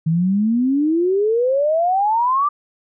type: exponential sweep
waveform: sine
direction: up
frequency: 156.3 to 1195 Hz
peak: -14 dBFS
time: 0.06-2.49 s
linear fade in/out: 10 ms
effects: none